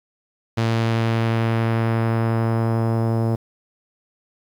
sawtooth tone with low-pass filter sweep, 113.9 Hz, A#2, 40 cents flat, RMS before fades -20 dBFS, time 0.57-3.36 s, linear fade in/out 10 ms, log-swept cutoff 4900 to 710 Hz, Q 0.9, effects 8-bit

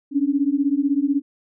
sine beating tone pair, 274 / 290 Hz, C#4 / D4, -20 / -22 cents, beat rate 16 Hz, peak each -20 dBFS, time 0.11-1.22 s, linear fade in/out 50 ms, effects none

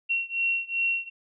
sine beating tone pair, 2731 / 2733.6 Hz, F7 / F7, -39 / -38 cents, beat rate 2.6 Hz, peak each -27 / -28 dBFS, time 0.09-1.1 s, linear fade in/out 20 ms, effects none

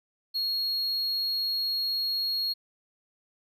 triangle tone, 4299 Hz, C8, 46 cents sharp, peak -25 dBFS, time 0.34-2.54 s, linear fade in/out 20 ms, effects none

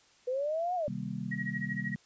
sine linear two-way sweep, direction up then down, 489.6 to 740 to 560 Hz, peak -29 dBFS, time 0.27-0.88 s, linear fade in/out 10 ms, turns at 0.75 s
sine chord, C minor seventh, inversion none, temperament just, 130.81 / 156.98 / 196.22 / 235.5 Hz, C3 / Eb3 / G3 / Bb3, 0 / +16 / +2 / +18 cents, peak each -40 / -41 / -37 / -41 dBFS, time 0.88-1.96 s, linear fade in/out 0 ms
sine tone with tremolo, 1902 Hz, A#6, 34 cents sharp, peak -32 dBFS, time 1.31-1.95 s, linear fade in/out 10 ms, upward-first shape sine, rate 13 Hz, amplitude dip 90%
effects white hiss -63 dBFS RMS until 2.05 s + resampled to 16000 Hz

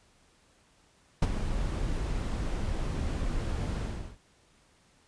brown noise with ADSR envelope, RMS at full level -20 dBFS, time 1.22-4.18 s, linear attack 6 ms, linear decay 33 ms, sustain -11 dB, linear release 380 ms, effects pink hiss -64 dBFS RMS until 5.07 s + resampled to 22050 Hz

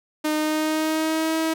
sawtooth tone with pitch glide, 306.6 to 321.3 Hz, D#4 to E4, -25 to -44 cents, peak -17 dBFS, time 0.24-1.54 s, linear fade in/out 10 ms, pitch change +81 cents, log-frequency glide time 0.35-1.37 s, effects none

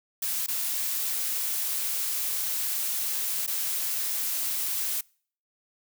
blue noise with dropouts, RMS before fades -29 dBFS, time 0.22-5.01 s, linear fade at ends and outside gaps 5 ms, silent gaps 0.464-0.482 / 3.465-3.476 s, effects noise-tail reverb RT60 0.5 s tail -26 dB re dry

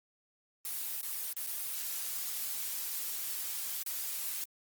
blue noise with dropouts, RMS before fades -37 dBFS, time 0.65-4.44 s, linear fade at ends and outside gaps 1 ms, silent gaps 1.013-1.029 / 1.329-1.366 / 1.465-1.471 / 3.828-3.862 s, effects Opus 24 kbps

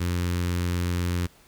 sawtooth tone with notch filter, 88 Hz, F2, 14 cents sharp, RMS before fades -26 dBFS, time 0-1.27 s, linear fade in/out 10 ms, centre 690 Hz, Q 1, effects pink hiss -56 dBFS RMS until 1.47 s

